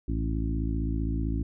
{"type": "harmonic tone with a mistuned harmonic", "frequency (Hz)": 55.5, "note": "A1", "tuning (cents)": 16, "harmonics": [1, 2, 3, 4, 5, 6], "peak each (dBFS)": [-28, -34, -36, -38, -34, -39], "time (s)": [0.08, 1.43], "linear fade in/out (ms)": 5, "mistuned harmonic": 1, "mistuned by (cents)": 100, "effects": []}